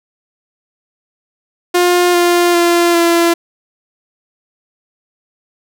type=tone with pitch steps; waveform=sawtooth; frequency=354.6 / 349.5 / 344.5 / 339.6 Hz; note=F4 / F4 / F4 / F4; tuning=+26 / +1 / -24 / -48 cents; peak=-5 dBFS; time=1.74-3.34 s; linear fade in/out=10 ms; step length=400 ms; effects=none